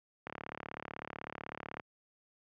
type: click train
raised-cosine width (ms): 0.5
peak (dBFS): -25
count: 56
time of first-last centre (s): 0.27-1.798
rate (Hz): 36
effects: high-pass 100 Hz 12 dB/octave